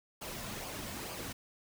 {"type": "noise with flanger", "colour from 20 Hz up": "pink", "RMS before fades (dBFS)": -42, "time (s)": [0.21, 1.33], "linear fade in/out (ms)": 10, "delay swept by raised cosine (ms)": [0.52, 2.52], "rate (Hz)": 2.2, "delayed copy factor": -0.5, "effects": []}